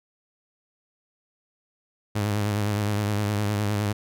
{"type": "tone with vibrato", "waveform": "sawtooth", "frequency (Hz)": 103.83, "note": "G#2", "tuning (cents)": 0, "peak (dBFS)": -19, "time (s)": [2.15, 3.93], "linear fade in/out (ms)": 10, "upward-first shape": "sine", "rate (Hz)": 9.7, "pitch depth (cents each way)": 48, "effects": []}